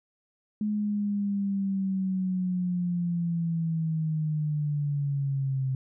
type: linear sweep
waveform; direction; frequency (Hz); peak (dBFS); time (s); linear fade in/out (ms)
sine; down; 211.8 to 131; -25; 0.61-5.75; 2
effects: none